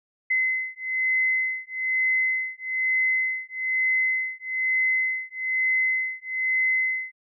sine beating tone pair, 2045 / 2046.1 Hz, C7 / C7, -40 / -39 cents, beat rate 1.1 Hz, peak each -25 / -25 dBFS, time 0.3-7.12 s, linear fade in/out 10 ms, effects none

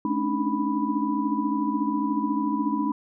sine tone cluster, 215.4 / 275.2 / 291.6 / 305.7 / 988 Hz, A3 / C#4 / D4 / D#4 / B5, -37 / -12 / -12 / -30 / 0 cents, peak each -29 dBFS, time 0.05-2.92 s, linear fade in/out 2 ms, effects none

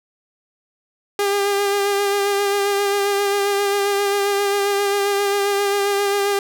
sawtooth tone with vibrato, 402.1 Hz, G4, 44 cents sharp, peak -13 dBFS, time 1.19-6.39 s, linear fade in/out 2 ms, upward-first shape sine, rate 7.5 Hz, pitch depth 24 cents each way, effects none

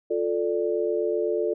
sine chord, D minor, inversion first, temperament just, 352.4 / 440.5 / 587.3 Hz, F4 / A4 / D5, +16 / +2 / 0 cents, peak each -27 / -25 / -29 dBFS, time 0.1-1.54 s, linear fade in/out 10 ms, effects none

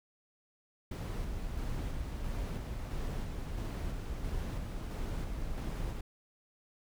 brown noise with tremolo, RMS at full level -36 dBFS, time 0.91-6.01 s, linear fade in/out 5 ms, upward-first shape square, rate 1.5 Hz, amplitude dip 25%, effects none

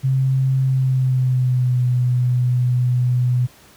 sine tone with pitch glide, 132.5 to 124.34 Hz, C3 to B2, +22 to +12 cents, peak -14 dBFS, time 0.03-3.47 s, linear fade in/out 20 ms, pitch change -110 cents, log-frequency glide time 0.62-1.85 s, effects pink hiss -48 dBFS RMS until 3.76 s + high-pass 60 Hz 12 dB/octave

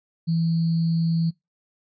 sine tone with sample-and-hold, 165.1 Hz, E3, 3 cents sharp, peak -19 dBFS, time 0.27-1.31 s, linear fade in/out 20 ms, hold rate 4410 Hz, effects noise-tail reverb RT60 0.2 s tail -24 dB re dry + resampled to 16000 Hz

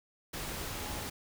sine tone in noise, 841 Hz, G#5, 22 cents sharp, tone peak -49 dBFS, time 0.76-1.05 s, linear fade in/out 10 ms, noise pink, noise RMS -39 dBFS, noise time 0.33-1.1 s, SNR -13 dB, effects none

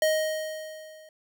square tone with level ramp, 625 Hz, D#5, 8 cents sharp, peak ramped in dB -20 to -49 dBFS, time 0.02-1.09 s, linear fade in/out 2 ms, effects none

